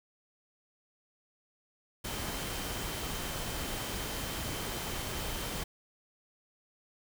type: tone in noise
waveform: sine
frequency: 3104 Hz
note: G7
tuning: 18 cents flat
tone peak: -48 dBFS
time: 2.04-5.64 s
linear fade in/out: 10 ms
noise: pink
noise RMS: -37 dBFS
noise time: 2.04-5.64 s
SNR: -14 dB
effects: none